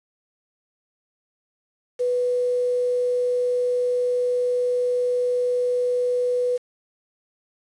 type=tone with quantisation; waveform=sine; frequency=493.9 Hz; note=B4; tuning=in tune; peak=-19 dBFS; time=1.99-6.58 s; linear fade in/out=20 ms; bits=7; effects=resampled to 22050 Hz